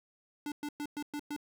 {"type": "tone bursts", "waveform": "square", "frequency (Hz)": 293.7, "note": "D4", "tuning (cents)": 0, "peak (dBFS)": -36, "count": 6, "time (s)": [0.46, 1.364], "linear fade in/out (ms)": 2, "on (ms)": 59, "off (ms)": 110, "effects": []}